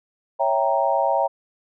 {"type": "chord", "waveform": "sine", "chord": "C# diminished seventh", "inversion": "none", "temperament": "equal", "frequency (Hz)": [554.4, 659.3, 784, 932.3], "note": ["C#5", "E5", "G5", "Bb5"], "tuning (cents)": [0, 0, 0, 0], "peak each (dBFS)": -23, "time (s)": [0.39, 1.28], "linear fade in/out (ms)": 20, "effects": []}